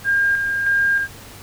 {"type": "tone with tremolo", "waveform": "sine", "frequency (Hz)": 1609, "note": "G6", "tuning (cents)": 45, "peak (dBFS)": -14, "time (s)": [0.04, 1.08], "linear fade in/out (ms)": 50, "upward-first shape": "square", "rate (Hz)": 1.6, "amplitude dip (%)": 40, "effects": ["added 100 Hz sine -45 dBFS peak until 1.42 s", "pink hiss -40 dBFS RMS until 1.42 s"]}